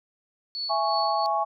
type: tone with tremolo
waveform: sine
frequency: 4428 Hz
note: C#8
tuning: 3 cents flat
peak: -27 dBFS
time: 0.55-1.26 s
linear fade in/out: 0 ms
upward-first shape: triangle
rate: 2.9 Hz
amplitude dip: 70%
type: chord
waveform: sine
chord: C# minor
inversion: first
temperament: just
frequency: 665.2 / 831.5 / 1108.7 Hz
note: E5 / G#5 / C#6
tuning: +16 / +2 / 0 cents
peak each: -28 / -25 / -27 dBFS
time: 0.69-1.45 s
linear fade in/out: 20 ms
effects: none